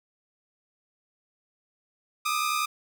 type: tone pair together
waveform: sawtooth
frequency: 1200 / 1270.4 Hz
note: D6 / D#6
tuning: +37 / +36 cents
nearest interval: minor second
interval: 99 cents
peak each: -23 / -26 dBFS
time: 2.25-2.66 s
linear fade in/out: 10 ms
effects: none